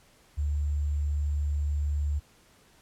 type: tone with sample-and-hold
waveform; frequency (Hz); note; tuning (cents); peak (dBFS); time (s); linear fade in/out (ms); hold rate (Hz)
sine; 73.2; D2; -5; -25; 0.37-2.2; 20; 7350
effects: pink hiss -60 dBFS RMS until 2.81 s + low-pass 12000 Hz 12 dB/octave